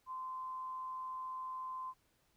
sine tone with amplitude modulation, 1034 Hz, C6, 21 cents flat, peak -39 dBFS, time 0.06-1.94 s, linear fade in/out 50 ms, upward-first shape sine, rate 154 Hz, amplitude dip 25%, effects pink hiss -75 dBFS RMS until 2.36 s

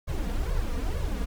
brown noise with flanger, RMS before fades -28 dBFS, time 0.07-1.26 s, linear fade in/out 20 ms, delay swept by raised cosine 1.8 to 4.3 ms, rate 2.2 Hz, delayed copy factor +0.9, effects none

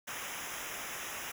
pink noise with comb filter, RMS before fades -41 dBFS, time 0.07-1.32 s, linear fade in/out 10 ms, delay 0.23 ms, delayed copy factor -0.9, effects none

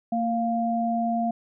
sine tone pair together, 229.5 / 698.5 Hz, A#3 / F5, -27 / 0 cents, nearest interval octave + perfect fifth, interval 1927 cents, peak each -25 dBFS, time 0.12-1.31 s, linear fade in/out 5 ms, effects none

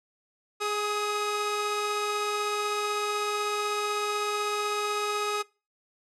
sawtooth tone pair together, 415.3 / 1261.9 Hz, G#4 / D#6, 0 / +24 cents, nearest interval octave + perfect fifth, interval 1924 cents, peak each -26 dBFS, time 0.6-5.43 s, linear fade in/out 20 ms, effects noise-tail reverb RT60 0.3 s tail -22 dB re dry + low-pass 9000 Hz 12 dB/octave

